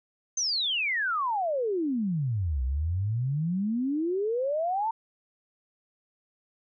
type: exponential two-way sweep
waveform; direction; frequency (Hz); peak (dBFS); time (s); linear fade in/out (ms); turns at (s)
sine; down then up; 6350 to 61.74 to 925; -25; 0.37-4.91; 5; 2.63
effects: none